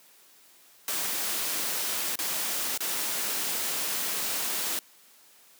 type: noise with dropouts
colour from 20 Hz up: white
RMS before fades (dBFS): -30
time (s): 0.88-4.79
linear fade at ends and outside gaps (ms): 1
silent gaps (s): 2.156-2.189 / 2.776-2.805
effects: white hiss -57 dBFS RMS until 5.59 s + high-pass 200 Hz 12 dB/octave